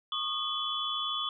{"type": "tone cluster", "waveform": "sine", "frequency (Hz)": [1104, 1224, 3071, 3404], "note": ["C#6", "D#6", "G7", "G#7"], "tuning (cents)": [-7, -29, -36, 42], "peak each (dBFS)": [-39, -36, -37, -33], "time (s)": [0.12, 1.29], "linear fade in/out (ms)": 2, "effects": []}